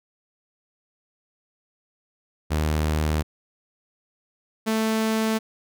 sawtooth tone pair in turn, 77 / 220.7 Hz, D#2 / A3, -17 / +5 cents, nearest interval octave + tritone, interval 1822 cents, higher second, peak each -17 dBFS, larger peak neither, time 2.5-3.23 / 4.66-5.39 s, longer neither, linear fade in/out 20 ms, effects none

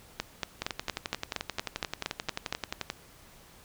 two click trains, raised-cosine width 0.2 ms, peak -14 / -12 dBFS, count 27 / 11, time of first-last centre 0.62-2.901 / 0.2-2.526 s, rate 11.4 / 4.3 Hz, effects pink hiss -55 dBFS RMS until 3.64 s

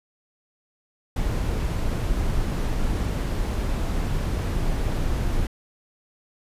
brown noise, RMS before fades -24 dBFS, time 1.16-5.47 s, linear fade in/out 5 ms, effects resampled to 32000 Hz

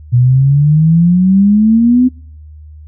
sine exponential sweep, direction up, 120 to 257.4 Hz, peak -5 dBFS, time 0.12-2.09 s, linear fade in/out 20 ms, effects noise-tail reverb RT60 0.5 s tail -24 dB re dry + added 76 Hz sine -31 dBFS peak until 2.87 s

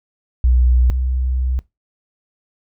sine tone pair in turn, 61.74 / 63.66 Hz, B1 / C2, 0 / -47 cents, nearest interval minor second, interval 53 cents, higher second, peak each -10 / -16 dBFS, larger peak first, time 0.44-0.9 / 0.9-1.59 s, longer second, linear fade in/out 0 ms, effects noise-tail reverb RT60 0.2 s tail -20 dB re dry

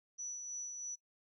sine tone with tremolo, 5920 Hz, F#8, in tune, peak -39 dBFS, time 0.18-0.96 s, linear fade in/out 20 ms, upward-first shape sine, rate 3.1 Hz, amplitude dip 35%, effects noise-tail reverb RT60 0.1 s tail -21 dB re dry

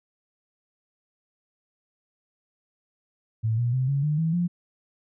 sine tone with pitch steps, 111.4 / 120.09 / 129.45 / 139.55 / 150.43 / 162.16 / 174.81 Hz, A2 / B2 / C3 / C#3 / D3 / E3 / F3, +22 / -48 / -18 / +12 / +42 / -28 / +2 cents, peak -21 dBFS, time 3.43-4.48 s, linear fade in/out 20 ms, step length 150 ms, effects none

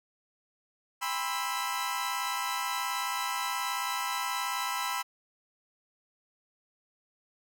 sawtooth chord, C major seventh, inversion second, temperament equal with one note detuned, 803.2 / 987.8 / 1046.5 / 1318.5 Hz, G5 / B5 / C6 / E6, +42 / 0 / 0 / 0 cents, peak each -35 / -30 / -34 / -32 dBFS, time 1.01-5.03 s, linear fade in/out 20 ms, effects none

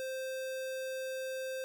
square tone, 523.3 Hz, C5, in tune, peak -37 dBFS, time 0-1.64 s, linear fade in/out 0 ms, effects none

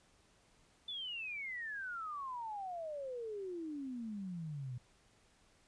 sine exponential sweep, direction down, 3534 to 120 Hz, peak -40 dBFS, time 0.88-4.78 s, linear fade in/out 5 ms, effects pink hiss -69 dBFS RMS until 5.67 s + resampled to 22050 Hz

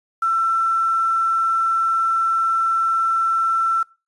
sine tone with quantisation, 1341 Hz, E6, 29 cents sharp, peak -16 dBFS, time 0.22-3.83 s, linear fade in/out 5 ms, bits 7, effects noise-tail reverb RT60 0.3 s tail -23 dB re dry + resampled to 24000 Hz

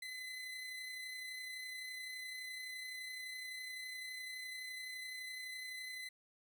30% pulse tone with amplitude modulation, 2026 Hz, B6, 44 cents sharp, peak -40 dBFS, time 0.02-6.09 s, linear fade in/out 5 ms, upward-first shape sine, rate 31.8 Hz, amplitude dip 30%, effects none

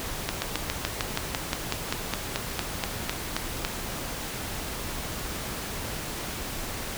slowing click train, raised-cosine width 0.2 ms, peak -8 dBFS, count 18, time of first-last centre 0.29-3.649 s, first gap 130 ms, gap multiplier 1.05, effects pink hiss -34 dBFS RMS until 6.97 s

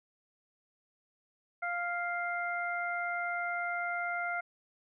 harmonic tone, 699 Hz, F5, 1 cent sharp, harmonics 1 / 2 / 3, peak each -36 / -35 / -38 dBFS, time 1.62-4.41 s, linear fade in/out 10 ms, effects none

